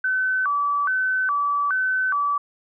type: tone with vibrato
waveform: sine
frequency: 1323 Hz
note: E6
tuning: 6 cents sharp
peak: -19 dBFS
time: 0.04-2.38 s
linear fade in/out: 5 ms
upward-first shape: square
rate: 1.2 Hz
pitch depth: 240 cents each way
effects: none